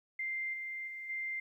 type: tone with level steps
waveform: sine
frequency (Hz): 2093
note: C7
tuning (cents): 0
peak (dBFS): -34 / -38 / -41 / -35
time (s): 0.19-1.4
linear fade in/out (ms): 5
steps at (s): 0.53 / 0.87 / 1.09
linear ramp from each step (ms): 10
effects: 12-bit